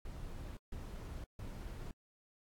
brown noise bursts, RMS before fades -45 dBFS, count 3, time 0.05-1.91 s, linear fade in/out 2 ms, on 520 ms, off 150 ms, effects AAC 64 kbps

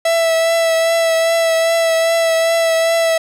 45% pulse tone with vibrato, 659.3 Hz, E5, in tune, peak -12 dBFS, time 0.05-3.18 s, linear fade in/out 5 ms, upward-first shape triangle, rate 2.5 Hz, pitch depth 23 cents each way, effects low-pass 12000 Hz 12 dB/octave + 9-bit

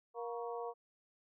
harmonic tone with a mistuned harmonic, 235.9 Hz, A#3, 21 cents sharp, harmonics 2 / 3 / 4 / 5, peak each -41 / -45 / -47 / -49 dBFS, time 0.14-0.74 s, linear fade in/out 50 ms, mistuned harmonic 5, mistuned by -97 cents, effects none

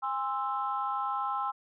sine chord, Ab augmented, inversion none, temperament equal with one note detuned, 814.9 / 1046.5 / 1318.5 Hz, Ab5 / C6 / E6, -33 / 0 / 0 cents, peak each -33 dBFS, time 0.02-1.52 s, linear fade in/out 20 ms, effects tanh soft clip ceiling -20 dBFS

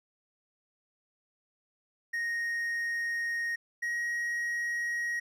triangle tone pair in turn, 1864.7 / 1891.8 Hz, A#6 / A#6, 0 / +25 cents, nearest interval unison, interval 25 cents, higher second, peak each -28 dBFS, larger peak neither, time 2.13-3.56 / 3.82-5.2 s, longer first, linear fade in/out 10 ms, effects none

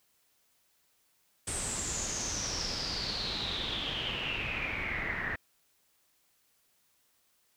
pink noise with low-pass filter sweep, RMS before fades -35 dBFS, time 1.47-5.36 s, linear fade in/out 5 ms, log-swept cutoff 8600 to 1800 Hz, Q 9.3, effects white hiss -71 dBFS RMS until 7.56 s

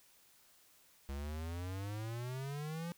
square exponential sweep, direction up, 67.8 to 174.1 Hz, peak -40 dBFS, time 1.09-2.92 s, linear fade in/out 0 ms, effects white hiss -66 dBFS RMS until 2.97 s

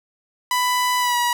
sawtooth tone with pitch glide, 994 to 965.7 Hz, B5 to B5, +11 to -39 cents, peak -14 dBFS, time 0.51-1.33 s, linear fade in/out 2 ms, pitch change -50 cents, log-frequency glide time 0.99-1.17 s, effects none

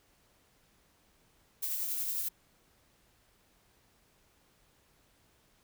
violet noise with tremolo, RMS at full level -33 dBFS, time 1.62-2.29 s, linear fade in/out 10 ms, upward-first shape triangle, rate 11 Hz, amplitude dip 35%, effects pink hiss -68 dBFS RMS until 5.63 s

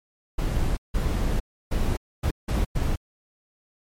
brown noise bursts at uneven times, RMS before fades -23 dBFS, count 6, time 0.38-0.77 / 0.94-1.4 / 1.71-1.97 / 2.23-2.31 / 2.48-2.65 / 2.75-2.96 s, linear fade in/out 10 ms, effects MP3 64 kbps

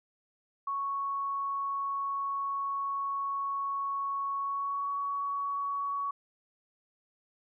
sine tone with pitch glide, 1108.7 to 1122.9 Hz, C#6 to C#6, 0 to +22 cents, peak -30 dBFS, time 0.67-6.11 s, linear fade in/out 5 ms, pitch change +22 cents, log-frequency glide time 4.39-4.92 s, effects none

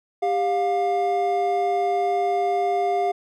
triangle tone pair together, 397.2 / 707 Hz, G4 / F5, +23 / +21 cents, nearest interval minor seventh, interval 998 cents, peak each -22 / -19 dBFS, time 0.22-3.12 s, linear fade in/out 10 ms, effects none

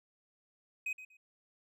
triangle tone with echo, 2518 Hz, D#7, 20 cents sharp, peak -32 dBFS, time 0.86-0.93 s, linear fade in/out 5 ms, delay 120 ms, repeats 2, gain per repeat -13 dB, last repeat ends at 1.17 s, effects none

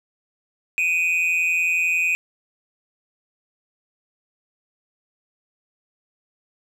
triangle tone with amplitude modulation, 2489 Hz, D#7, in tune, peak -13 dBFS, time 0.78-2.15 s, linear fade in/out 0 ms, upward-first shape sine, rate 171 Hz, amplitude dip 75%, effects none

